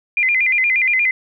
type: tone with vibrato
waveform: sine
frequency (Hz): 2217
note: C#7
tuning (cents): 0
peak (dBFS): -13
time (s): 0.17-1.11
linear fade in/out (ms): 2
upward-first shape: square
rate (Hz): 8.5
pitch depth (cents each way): 140
effects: none